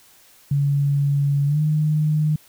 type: tone with pitch glide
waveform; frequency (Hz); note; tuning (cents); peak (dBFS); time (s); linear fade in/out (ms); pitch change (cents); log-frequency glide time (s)
sine; 141.8 to 152.86; C#3 to D#3; +40 to -30; -16; 0.51-2.36; 5; +130; 1.46-1.6
effects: white hiss -52 dBFS RMS until 2.48 s

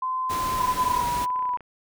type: tone with pitch glide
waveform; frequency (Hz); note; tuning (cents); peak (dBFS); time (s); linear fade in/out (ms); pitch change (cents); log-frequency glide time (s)
sine; 1029 to 1016.6; C6 to B5; -29 to +50; -24; 0.02-1.02; 5; -21; 0.53-0.7
type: noise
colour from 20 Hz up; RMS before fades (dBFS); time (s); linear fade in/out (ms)
pink; -33; 0.29-1.26; 20
type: tone with vibrato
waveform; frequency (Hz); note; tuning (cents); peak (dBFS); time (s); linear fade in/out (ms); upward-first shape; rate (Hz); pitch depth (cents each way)
sine; 987.8; B5; 0; -23; 0.6-1.57; 5; triangle; 1.6; 44
type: clicks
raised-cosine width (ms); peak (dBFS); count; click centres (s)
0.5; -29; 11; 1.215 / 1.261 / 1.303 / 1.36 / 1.392 / 1.425 / 1.455 / 1.492 / 1.537 / 1.573 / 1.607
effects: none

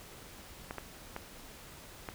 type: clicks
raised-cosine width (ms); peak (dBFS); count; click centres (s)
0.5; -23; 4; 0.709 / 0.783 / 1.164 / 2.088
effects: pink hiss -51 dBFS RMS until 2.14 s

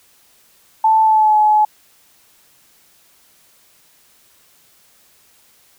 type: tone with pitch glide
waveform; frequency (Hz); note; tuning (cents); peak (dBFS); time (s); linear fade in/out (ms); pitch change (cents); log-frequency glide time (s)
sine; 880 to 851; A5 to G#5; 0 to +42; -9; 0.84-1.65; 5; -58; 1.02-1.37
effects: white hiss -53 dBFS RMS until 5.78 s

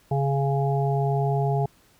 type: harmonic tone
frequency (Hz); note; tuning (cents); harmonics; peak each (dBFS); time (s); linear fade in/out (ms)
138.59; C#3; 0; 1 / 3 / 5 / 6; -22 / -28 / -29 / -31; 0.11-1.66; 5
effects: pink hiss -59 dBFS RMS until 1.99 s

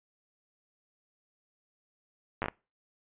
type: slowing click train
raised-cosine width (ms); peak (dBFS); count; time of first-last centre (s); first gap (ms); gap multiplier
0.5; -16; 5; 2.42-2.484; 9; 1.4
effects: noise-tail reverb RT60 0.3 s tail -24 dB re dry + resampled to 8000 Hz

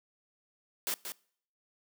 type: noise with echo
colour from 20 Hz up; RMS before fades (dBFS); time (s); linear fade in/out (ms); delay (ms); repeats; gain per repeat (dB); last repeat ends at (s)
white; -33; 0.87-0.94; 0; 180; 1; -7; 1.12
effects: noise-tail reverb RT60 0.6 s tail -24 dB re dry + high-pass 200 Hz 12 dB/octave

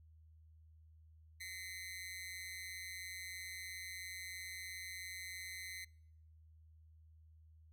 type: tone with amplitude modulation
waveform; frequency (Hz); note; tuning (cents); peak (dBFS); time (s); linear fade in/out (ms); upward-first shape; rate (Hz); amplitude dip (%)
sawtooth; 2048; C7; -38; -38; 1.4-5.85; 10; sine; 183; 90
effects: noise-tail reverb RT60 0.8 s tail -26 dB re dry + added 79 Hz sine -60 dBFS peak until 7.72 s

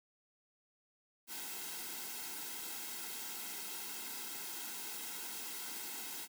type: noise with comb filter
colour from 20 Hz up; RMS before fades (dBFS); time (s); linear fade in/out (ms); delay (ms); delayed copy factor
white; -44; 1.27-6.28; 50; 1.7; -0.7
effects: high-pass 200 Hz 12 dB/octave

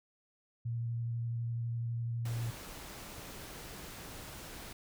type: tone with vibrato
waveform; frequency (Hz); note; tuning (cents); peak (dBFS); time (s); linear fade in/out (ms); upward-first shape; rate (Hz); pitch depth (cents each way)
sine; 117; A#2; +7; -33; 0.65-2.51; 10; square; 12; 10
type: noise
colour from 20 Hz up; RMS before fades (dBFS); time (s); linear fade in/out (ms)
pink; -47; 2.25-4.73; 5
effects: none

